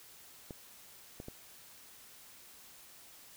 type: clicks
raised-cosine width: 2 ms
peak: -30 dBFS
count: 3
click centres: 0.508 / 1.201 / 1.284 s
effects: white hiss -56 dBFS RMS until 3.36 s